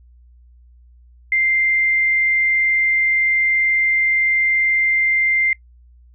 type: tone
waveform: sine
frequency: 2093 Hz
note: C7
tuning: in tune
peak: -14 dBFS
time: 1.32-5.53 s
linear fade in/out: 2 ms
effects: noise-tail reverb RT60 0.1 s tail -21 dB re dry + added 60 Hz sine -45 dBFS peak until 6.14 s